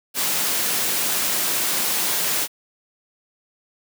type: high-pass noise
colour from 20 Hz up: white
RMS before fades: -22 dBFS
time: 0.14-2.48 s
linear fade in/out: 50 ms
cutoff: 140 Hz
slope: 24 dB/octave
effects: none